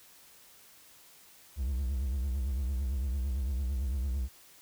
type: tone with vibrato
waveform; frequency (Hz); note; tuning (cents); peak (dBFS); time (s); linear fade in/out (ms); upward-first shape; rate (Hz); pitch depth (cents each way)
triangle; 65.9; C2; +13; -27; 1.56-4.29; 50; triangle; 8.9; 190
effects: white hiss -57 dBFS RMS until 4.61 s